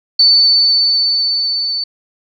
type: tone with level ramp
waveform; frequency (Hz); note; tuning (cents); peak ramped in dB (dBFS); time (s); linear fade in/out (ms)
sine; 4508; C#8; +28; -5 to -16; 0.19-1.84; 5
effects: none